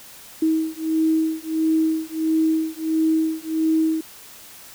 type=beating tone pair; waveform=sine; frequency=318 / 319.5 Hz; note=D#4 / D#4; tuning=+38 / +46 cents; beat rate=1.5 Hz; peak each=-21 dBFS; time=0.42-4.01 s; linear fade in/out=5 ms; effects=white hiss -43 dBFS RMS until 4.74 s

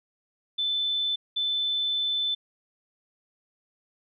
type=tone bursts at uneven times; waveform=sine; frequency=3520 Hz; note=A7; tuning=in tune; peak=-24 dBFS; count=2; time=0.58-1.16 / 1.36-2.35 s; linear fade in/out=10 ms; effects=none

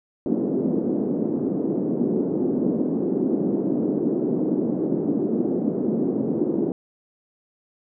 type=band-pass noise; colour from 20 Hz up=white; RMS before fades=-23 dBFS; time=0.26-6.72 s; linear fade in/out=2 ms; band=200 to 360 Hz; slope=24 dB/octave; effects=none

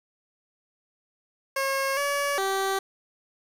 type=tone with pitch steps; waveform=15% pulse; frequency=542 / 569 / 387.7 Hz; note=C#5 / C#5 / G4; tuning=-39 / +45 / -19 cents; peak=-18 dBFS; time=1.56-2.79 s; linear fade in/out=5 ms; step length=410 ms; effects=resampled to 32000 Hz + 8-bit

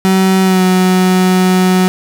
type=tone with pitch glide; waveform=35% pulse; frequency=189.4 to 184.65 Hz; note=F#3 to F#3; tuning=+41 to -3 cents; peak=-6 dBFS; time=0.05-1.88 s; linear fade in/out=0 ms; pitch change=-44 cents; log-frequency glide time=0.42-0.63 s; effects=none

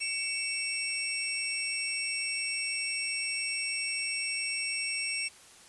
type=tone cluster; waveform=sine; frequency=2247 / 2657 / 5510 / 8440 Hz; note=C#7 / E7 / F8 / C9; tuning=+23 / +13 / -24 / +14 cents; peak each=-36 / -36 / -36 / -36 dBFS; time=0-5.29 s; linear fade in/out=20 ms; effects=white hiss -54 dBFS RMS until 5.68 s + resampled to 24000 Hz

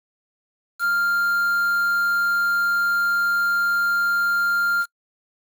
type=tone with quantisation; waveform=triangle; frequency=1396.9 Hz; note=F6; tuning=in tune; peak=-16 dBFS; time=0.79-4.86 s; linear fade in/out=50 ms; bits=6; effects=noise-tail reverb RT60 0.1 s tail -26 dB re dry

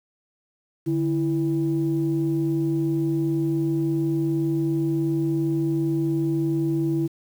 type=tone pair together; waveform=sine; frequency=146.83 / 329.6 Hz; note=D3 / E4; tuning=0 / 0 cents; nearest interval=octave + major second; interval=1400 cents; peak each=-24 / -21 dBFS; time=0.86-7.08 s; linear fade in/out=20 ms; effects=tanh soft clip ceiling -14 dBFS + 8-bit

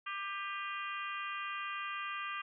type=harmonic tone with a mistuned harmonic; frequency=396.2 Hz; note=G4; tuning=18 cents sharp; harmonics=3 / 4 / 5 / 6 / 7 / 8; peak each=-40 / -45 / -46 / -47 / -46 / -51 dBFS; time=0.06-2.42 s; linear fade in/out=10 ms; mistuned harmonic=6; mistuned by=+48 cents; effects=none

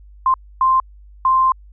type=tone bursts at uneven times; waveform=sine; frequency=1046.5 Hz; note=C6; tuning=in tune; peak=-11 dBFS; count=3; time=0.26-0.34 / 0.61-0.8 / 1.25-1.52 s; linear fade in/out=2 ms; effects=added 50 Hz sine -40 dBFS peak until 1.72 s

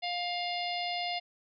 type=harmonic tone; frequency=705 Hz; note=F5; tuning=16 cents sharp; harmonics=1 / 3 / 4 / 5 / 6 / 7; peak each=-34 / -39 / -40 / -41 / -42 / -42 dBFS; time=0.02-1.2 s; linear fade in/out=20 ms; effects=none

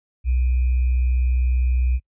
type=tone with sample-and-hold; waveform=sine; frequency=62.4 Hz; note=B1; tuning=19 cents sharp; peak=-16 dBFS; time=0.24-2 s; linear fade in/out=50 ms; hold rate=2450 Hz; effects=noise-tail reverb RT60 0.1 s tail -26 dB re dry + resampled to 8000 Hz

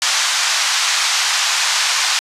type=band-pass noise; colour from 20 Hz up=white; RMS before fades=-17 dBFS; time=0.02-2.19 s; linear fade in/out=0 ms; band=840 to 6700 Hz; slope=24 dB/octave; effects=resampled to 32000 Hz

